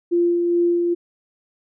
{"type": "tone with tremolo", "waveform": "sine", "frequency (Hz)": 346, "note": "F4", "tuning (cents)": -16, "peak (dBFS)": -14, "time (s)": [0.11, 0.95], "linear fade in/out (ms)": 20, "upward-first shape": "sine", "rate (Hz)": 2.4, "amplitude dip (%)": 30, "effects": []}